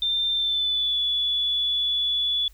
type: tone with pitch glide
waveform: sine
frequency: 3585 to 3431 Hz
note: A7 to A7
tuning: +32 to -44 cents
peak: -21 dBFS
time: 0.02-2.48 s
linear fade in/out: 2 ms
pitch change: -76 cents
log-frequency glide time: 0.31-0.99 s
effects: added 50 Hz sine -48 dBFS peak until 2.53 s + white hiss -60 dBFS RMS until 2.53 s